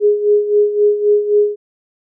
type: tone with tremolo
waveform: sine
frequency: 415.3 Hz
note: G#4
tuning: in tune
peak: -7 dBFS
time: 0-1.56 s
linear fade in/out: 50 ms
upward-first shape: sine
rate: 3.8 Hz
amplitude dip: 70%
effects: none